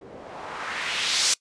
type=noise with low-pass filter sweep; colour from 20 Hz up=blue; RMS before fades=-28 dBFS; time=0.01-1.34 s; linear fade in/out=5 ms; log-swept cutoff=340 to 6400 Hz; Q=1.4; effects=noise-tail reverb RT60 0.1 s tail -22 dB re dry + resampled to 22050 Hz